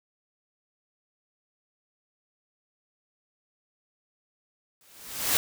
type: noise with exponential growth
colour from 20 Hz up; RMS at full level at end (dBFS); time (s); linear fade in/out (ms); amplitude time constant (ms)
white; -21; 4.81-5.37; 0; 120
effects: none